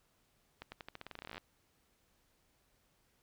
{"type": "accelerating click train", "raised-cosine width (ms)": 0.3, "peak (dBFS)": -29, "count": 20, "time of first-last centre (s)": [0.62, 1.38], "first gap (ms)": 100, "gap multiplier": 0.88, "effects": ["pink hiss -74 dBFS RMS until 3.22 s"]}